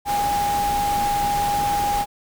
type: tone in noise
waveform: sine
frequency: 817 Hz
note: G#5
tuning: 29 cents flat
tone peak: -19 dBFS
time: 0.05-2.06 s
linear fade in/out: 50 ms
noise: pink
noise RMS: -29 dBFS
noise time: 0.05-2.06 s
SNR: +7 dB
effects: none